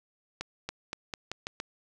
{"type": "accelerating click train", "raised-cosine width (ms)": 0.2, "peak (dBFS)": -17, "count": 7, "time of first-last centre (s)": [0.41, 1.601], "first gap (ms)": 280, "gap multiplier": 0.86, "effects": []}